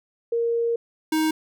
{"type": "tone pair in turn", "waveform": ["sine", "square"], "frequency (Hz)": [466.2, 314.2], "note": ["A#4", "D#4"], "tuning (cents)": [0, 17], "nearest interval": "perfect fifth", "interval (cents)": 683, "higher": "first", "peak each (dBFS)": -20, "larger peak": "neither", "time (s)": [[0.32, 0.76], [1.12, 1.31]], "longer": "first", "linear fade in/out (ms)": 5, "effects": []}